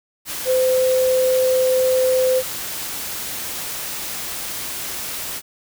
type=tone in noise; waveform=sine; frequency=514 Hz; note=C5; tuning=31 cents flat; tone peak=-14 dBFS; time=0.45-2.43 s; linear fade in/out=50 ms; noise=white; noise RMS=-28 dBFS; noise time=0.25-5.42 s; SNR=+11 dB; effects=none